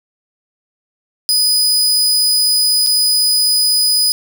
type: tone with dropouts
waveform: sawtooth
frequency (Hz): 4978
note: D#8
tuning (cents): 0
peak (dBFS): -8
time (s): 1.29-4.12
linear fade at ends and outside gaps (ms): 0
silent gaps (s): 2.864-2.87
effects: none